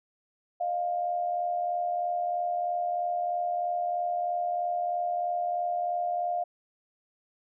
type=tone pair together; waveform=sine; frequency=619.9 / 703 Hz; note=D#5 / F5; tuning=-7 / +11 cents; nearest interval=major second; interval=218 cents; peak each=-35 / -27 dBFS; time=0.6-6.44 s; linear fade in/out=10 ms; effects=none